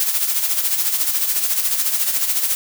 blue noise with tremolo, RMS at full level -17 dBFS, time 0-2.55 s, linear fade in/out 0 ms, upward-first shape sine, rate 14 Hz, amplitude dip 55%, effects none

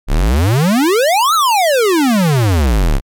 square exponential two-way sweep, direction up then down, 30.19 to 1368 to 30.19 Hz, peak -10 dBFS, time 0.07-3.01 s, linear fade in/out 50 ms, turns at 1.34 s, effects MP3 96 kbps

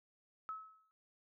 sine tone with exponential decay, 1292 Hz, E6, 35 cents flat, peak -38 dBFS, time 0.49-0.91 s, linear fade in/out 0 ms, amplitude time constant 91 ms, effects none

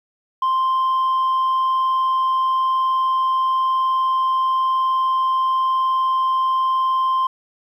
sine tone, 1046.5 Hz, C6, in tune, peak -13 dBFS, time 0.42-7.27 s, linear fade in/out 5 ms, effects tanh soft clip ceiling -15 dBFS + 9-bit

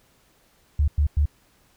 sine tone bursts, 73.42 Hz, D2, in tune, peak -16 dBFS, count 3, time 0.79-1.257 s, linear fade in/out 5 ms, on 89 ms, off 100 ms, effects pink hiss -61 dBFS RMS until 1.76 s

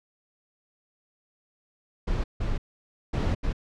brown noise bursts at uneven times, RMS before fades -26 dBFS, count 4, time 2.07-2.24 / 2.4-2.58 / 3.13-3.35 / 3.43-3.53 s, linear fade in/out 10 ms, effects low-pass 5000 Hz 12 dB/octave

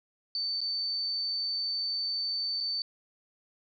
sine tone with dropouts, 4546 Hz, C#8, 43 cents sharp, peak -29 dBFS, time 0.35-2.82 s, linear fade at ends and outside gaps 1 ms, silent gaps 0.606-0.614 / 2.604-2.608 s, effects none

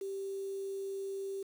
sine tone with quantisation, 390.8 Hz, G4, 5 cents flat, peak -36 dBFS, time 0.01-1.43 s, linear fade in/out 5 ms, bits 9, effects none

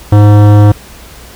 sine tone with hard clipping, 103.83 Hz, G#2, in tune, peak -3 dBFS, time 0.12-0.72 s, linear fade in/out 5 ms, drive 17 dB, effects added 60 Hz sine -36 dBFS peak until 1.35 s + pink hiss -34 dBFS RMS until 1.35 s

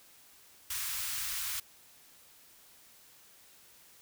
white band-stop noise, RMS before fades -36 dBFS, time 0.7-1.6 s, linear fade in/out 5 ms, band 100 to 1100 Hz, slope 24 dB/octave, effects white hiss -59 dBFS RMS until 4.01 s

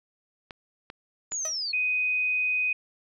clicks, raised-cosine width 0.3 ms, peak -23 dBFS, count 3, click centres 0.508 / 0.901 / 1.32 s
sine linear sweep, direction down, 7040 to 4205 Hz, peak -28 dBFS, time 1.31-1.73 s, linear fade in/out 20 ms
sawtooth tone with exponential decay, 631 Hz, D#5, 24 cents sharp, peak -28 dBFS, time 1.45-1.57 s, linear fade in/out 2 ms, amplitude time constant 24 ms
sine tone, 2500 Hz, D#7, 8 cents sharp, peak -23 dBFS, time 1.73-2.73 s, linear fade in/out 5 ms
effects none

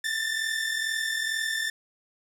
sawtooth tone pair together, 1760 / 1802.2 Hz, A6 / A6, 0 / +41 cents, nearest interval unison, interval 41 cents, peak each -26 dBFS, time 0.04-1.7 s, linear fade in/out 5 ms, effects low-pass 12000 Hz 12 dB/octave + 9-bit

